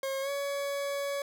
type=tone with pitch glide; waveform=40% pulse; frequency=539 to 562.9 Hz; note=C#5 to C#5; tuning=-49 to +26 cents; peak=-30 dBFS; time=0.03-1.22 s; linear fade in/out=2 ms; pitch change=+75 cents; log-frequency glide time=0.21-0.3 s; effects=none